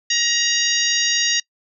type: harmonic tone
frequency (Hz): 944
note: A#5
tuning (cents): +22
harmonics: 2 / 3 / 4 / 5 / 6 / 7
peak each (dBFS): -24 / -24 / -24 / -24 / -24 / -24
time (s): 0.1-1.4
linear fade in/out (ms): 5
effects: noise-tail reverb RT60 0.1 s tail -23 dB re dry